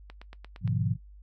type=click train; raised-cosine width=0.3 ms; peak=-29 dBFS; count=6; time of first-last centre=0.1-0.677 s; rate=8.67 Hz
type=chord; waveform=sine; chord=G# diminished seventh; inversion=none; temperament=equal with one note detuned; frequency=103.83 / 123.47 / 146.83 / 172.61 Hz; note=G#2 / B2 / D3 / F3; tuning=0 / 0 / 0 / -20 cents; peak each=-29 / -30 / -32 / -32 dBFS; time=0.61-0.97 s; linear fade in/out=50 ms
effects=noise-tail reverb RT60 0.1 s tail -19 dB re dry + added 50 Hz sine -47 dBFS peak until 1.22 s